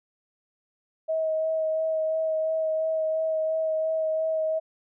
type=tone with vibrato; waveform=sine; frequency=636 Hz; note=D#5; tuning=38 cents sharp; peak=-23 dBFS; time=1.08-4.6 s; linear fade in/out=20 ms; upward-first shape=sine; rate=2.9 Hz; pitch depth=14 cents each way; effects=none